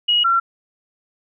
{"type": "tone pair in turn", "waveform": "sine", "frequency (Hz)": [2897, 1362.1], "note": ["F#7", "F6"], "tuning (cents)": [-37, -44], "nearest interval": "octave + minor second", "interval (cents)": 1307, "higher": "first", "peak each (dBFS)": -13, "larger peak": "neither", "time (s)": [[0.08, 0.24], [0.24, 0.4]], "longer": "neither", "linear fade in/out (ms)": 10, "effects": []}